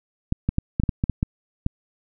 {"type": "clicks", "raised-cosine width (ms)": 5, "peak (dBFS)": -8, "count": 10, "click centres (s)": [0.324, 0.49, 0.584, 0.799, 0.836, 0.892, 1.039, 1.097, 1.229, 1.664], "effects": []}